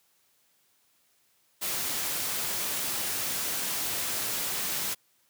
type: noise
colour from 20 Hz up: white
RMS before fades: -31 dBFS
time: 1.61-4.95 s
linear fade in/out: 20 ms
effects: white hiss -68 dBFS RMS until 5.29 s + high-pass 80 Hz 12 dB/octave